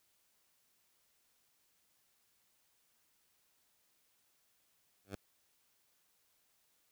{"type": "tone with exponential growth", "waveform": "10% pulse", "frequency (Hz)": 98, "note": "G2", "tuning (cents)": 0, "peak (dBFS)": -30, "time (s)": [5.05, 5.15], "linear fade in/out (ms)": 0, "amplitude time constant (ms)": 21, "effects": ["white hiss -75 dBFS RMS until 6.91 s"]}